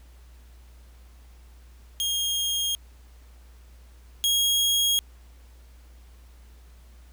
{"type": "tone pair in turn", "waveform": "sawtooth", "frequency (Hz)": [3244, 3282], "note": ["G#7", "G#7"], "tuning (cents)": [-41, -21], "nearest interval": "unison", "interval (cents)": 20, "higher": "second", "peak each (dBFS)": [-21, -17], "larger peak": "second", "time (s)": [[2, 2.75], [4.24, 4.99]], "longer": "neither", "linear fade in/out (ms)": 0, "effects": ["added 60 Hz sine -47 dBFS peak until 7.12 s", "pink hiss -60 dBFS RMS until 7.12 s"]}